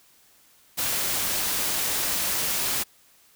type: noise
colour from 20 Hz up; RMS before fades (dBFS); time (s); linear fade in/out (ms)
white; -26; 0.77-2.84; 20
effects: white hiss -58 dBFS RMS until 3.35 s